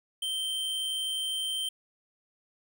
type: tone with amplitude modulation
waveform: square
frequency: 3124 Hz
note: G7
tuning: 7 cents flat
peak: -29 dBFS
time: 0.22-1.69 s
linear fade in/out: 5 ms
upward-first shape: sine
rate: 119 Hz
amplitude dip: 25%
effects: none